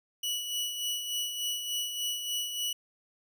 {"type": "tone with tremolo", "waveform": "sawtooth", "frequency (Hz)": 2942, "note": "F#7", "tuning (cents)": -11, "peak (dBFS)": -26, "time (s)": [0.23, 2.73], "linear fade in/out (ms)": 5, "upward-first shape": "sine", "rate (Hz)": 3.4, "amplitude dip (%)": 50, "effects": []}